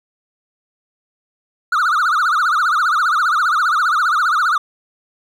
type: tone with vibrato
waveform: triangle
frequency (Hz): 1318.5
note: E6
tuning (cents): 0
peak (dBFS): -11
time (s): 1.72-4.58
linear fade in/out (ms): 5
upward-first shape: triangle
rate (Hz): 15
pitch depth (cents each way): 240
effects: none